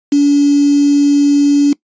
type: tone with quantisation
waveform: sine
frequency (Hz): 286.3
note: D4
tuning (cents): -44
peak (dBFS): -6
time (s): 0.12-1.73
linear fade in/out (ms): 5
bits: 4
effects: noise-tail reverb RT60 0.1 s tail -21 dB re dry + resampled to 16000 Hz